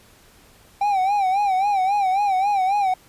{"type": "tone with vibrato", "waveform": "triangle", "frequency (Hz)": 784, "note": "G5", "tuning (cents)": 0, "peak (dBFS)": -15, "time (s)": [0.81, 2.94], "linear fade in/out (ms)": 5, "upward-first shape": "sine", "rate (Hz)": 3.7, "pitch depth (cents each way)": 100, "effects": ["pink hiss -52 dBFS RMS until 3.08 s", "resampled to 32000 Hz"]}